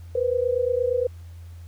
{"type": "tone pair together", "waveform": "sine", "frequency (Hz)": [481.2, 509.8], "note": ["B4", "C5"], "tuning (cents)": [-45, -45], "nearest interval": "minor second", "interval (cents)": 100, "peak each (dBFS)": -23, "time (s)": [0.15, 1.07], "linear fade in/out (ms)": 5, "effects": ["added 85 Hz sine -38 dBFS peak until 1.67 s", "pink hiss -58 dBFS RMS until 1.67 s"]}